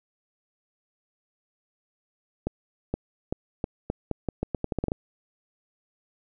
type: accelerating click train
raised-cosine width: 2 ms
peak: -13 dBFS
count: 15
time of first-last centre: 2.47-4.919 s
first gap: 470 ms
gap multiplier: 0.82
effects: none